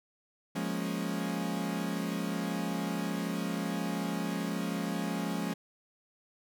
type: chord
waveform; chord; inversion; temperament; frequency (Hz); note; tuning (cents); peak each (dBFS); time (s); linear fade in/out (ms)
40% pulse; Bb minor seventh; second; equal; 174.61 / 207.7 / 233.1 / 277.2; F3 / Ab3 / Bb3 / Db4; 0 / 0 / 0 / 0; -35 / -35 / -40 / -37; 0.55-5.54; 10
effects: none